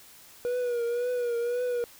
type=tone with vibrato; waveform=triangle; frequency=482.7 Hz; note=B4; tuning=40 cents flat; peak=-24 dBFS; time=0.45-1.84 s; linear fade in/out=0 ms; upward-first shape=triangle; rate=1.9 Hz; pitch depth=59 cents each way; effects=white hiss -52 dBFS RMS until 1.99 s